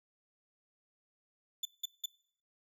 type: tone bursts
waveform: 35% pulse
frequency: 3500 Hz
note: A7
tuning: 10 cents flat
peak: -31 dBFS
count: 3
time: 1.63-2.059 s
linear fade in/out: 5 ms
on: 23 ms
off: 180 ms
effects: noise-tail reverb RT60 0.6 s tail -22 dB re dry